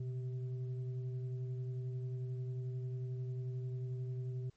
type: tone with frequency modulation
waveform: sine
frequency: 124.9 Hz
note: B2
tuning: 20 cents sharp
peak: -37 dBFS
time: 0-4.5 s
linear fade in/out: 5 ms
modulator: 261 Hz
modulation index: 0.42
effects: pink hiss -75 dBFS RMS until 4.56 s + MP3 32 kbps